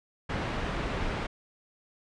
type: low-pass noise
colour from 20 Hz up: pink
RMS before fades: -32 dBFS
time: 0.29-1.27 s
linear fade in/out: 10 ms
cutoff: 2500 Hz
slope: 12 dB/octave
effects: resampled to 22050 Hz